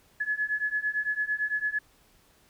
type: beating tone pair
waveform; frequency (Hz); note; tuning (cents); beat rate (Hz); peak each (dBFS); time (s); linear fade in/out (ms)
sine; 1700 / 1708.9; G#6 / G#6; +40 / +49; 8.9; -30 / -29; 0.2-1.79; 10
effects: pink hiss -62 dBFS RMS until 2.49 s